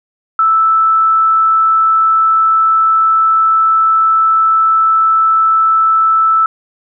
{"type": "tone", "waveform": "sine", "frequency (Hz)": 1317, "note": "E6", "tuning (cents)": -2, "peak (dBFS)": -7, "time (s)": [0.39, 6.46], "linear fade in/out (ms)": 2, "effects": []}